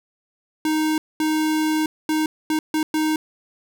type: tone bursts at uneven times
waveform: square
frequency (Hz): 311.1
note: D#4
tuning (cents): 0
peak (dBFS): -19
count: 6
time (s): 0.65-0.98 / 1.2-1.86 / 2.09-2.26 / 2.5-2.59 / 2.74-2.83 / 2.94-3.16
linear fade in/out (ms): 2
effects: none